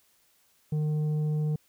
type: tone with tanh clipping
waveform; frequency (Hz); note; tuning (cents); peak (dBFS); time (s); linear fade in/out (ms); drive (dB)
sine; 152.3; D#3; -37; -26; 0.72-1.56; 5; 6
effects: white hiss -66 dBFS RMS until 1.68 s